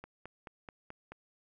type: click train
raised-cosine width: 0.5 ms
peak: -30 dBFS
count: 6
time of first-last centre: 0.04-1.12 s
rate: 4.63 Hz
effects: none